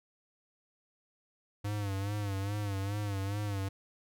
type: tone with vibrato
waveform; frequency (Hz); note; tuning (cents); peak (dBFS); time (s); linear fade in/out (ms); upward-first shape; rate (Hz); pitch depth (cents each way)
square; 100.7; G2; +47; -33; 1.64-3.69; 10; sine; 2.4; 70
effects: none